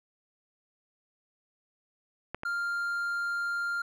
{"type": "clicks", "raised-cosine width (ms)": 0.5, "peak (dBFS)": [-19, -21], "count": 2, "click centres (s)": [2.346, 2.434]}
{"type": "tone", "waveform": "triangle", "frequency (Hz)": 1396.9, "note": "F6", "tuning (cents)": 0, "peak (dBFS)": -27, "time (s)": [2.45, 3.82], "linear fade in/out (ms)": 5}
{"effects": []}